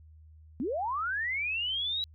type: linear sweep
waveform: sine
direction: up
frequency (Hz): 215 to 3925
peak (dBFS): -29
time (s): 0.6-2.04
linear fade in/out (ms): 0
effects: added 78 Hz sine -51 dBFS peak until 2.14 s